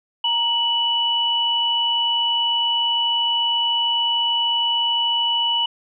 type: tone pair together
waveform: sine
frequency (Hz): 933.4 / 2957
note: A#5 / F#7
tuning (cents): +2 / -2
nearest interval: octave + minor sixth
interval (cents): 1996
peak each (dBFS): -24 / -18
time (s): 0.24-5.66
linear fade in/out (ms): 5
effects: none